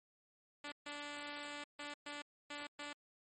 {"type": "tone bursts at uneven times", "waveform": "5% pulse", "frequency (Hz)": 291.5, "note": "D4", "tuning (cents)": -13, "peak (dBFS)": -33, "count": 6, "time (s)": [[0.64, 0.72], [0.86, 1.64], [1.79, 1.94], [2.06, 2.22], [2.5, 2.67], [2.79, 2.93]], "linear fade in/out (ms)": 5, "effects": ["MP3 32 kbps"]}